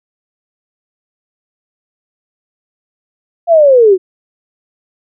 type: linear sweep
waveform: sine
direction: down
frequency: 698.5 to 354.7 Hz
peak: -3 dBFS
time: 3.47-3.98 s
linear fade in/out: 50 ms
effects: none